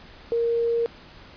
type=tone; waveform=sine; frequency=466.2 Hz; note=A#4; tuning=in tune; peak=-20 dBFS; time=0.32-0.86 s; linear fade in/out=0 ms; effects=pink hiss -47 dBFS RMS until 1.36 s + resampled to 11025 Hz